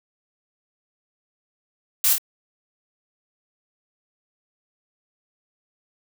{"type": "noise with echo", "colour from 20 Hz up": "blue", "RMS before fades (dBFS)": -19, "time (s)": [2.04, 2.13], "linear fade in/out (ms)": 2, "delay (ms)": 26, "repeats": 2, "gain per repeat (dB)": -4, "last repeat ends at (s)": 2.182, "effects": []}